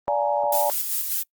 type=chord; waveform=sine; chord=Bb dominant seventh; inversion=first; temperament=just; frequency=582.7 / 699.2 / 839.1 / 932.3 Hz; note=D5 / F5 / Ab5 / Bb5; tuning=-14 / +2 / +18 / 0 cents; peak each=-23 / -29 / -24 / -28 dBFS; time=0.08-0.7 s; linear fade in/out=0 ms
type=noise with tremolo; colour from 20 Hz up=violet; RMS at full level=-24 dBFS; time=0.52-1.23 s; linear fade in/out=5 ms; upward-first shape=square; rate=5.1 Hz; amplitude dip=35%
effects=noise-tail reverb RT60 0.1 s tail -23 dB re dry + Opus 24 kbps